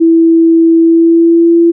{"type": "tone with pitch glide", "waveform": "sine", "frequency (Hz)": [329.6, 337.7], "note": ["E4", "E4"], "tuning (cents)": [0, 42], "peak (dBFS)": -3, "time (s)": [0, 1.72], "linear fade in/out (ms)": 20, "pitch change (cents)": 42, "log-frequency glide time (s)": [0.79, 1.58], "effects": []}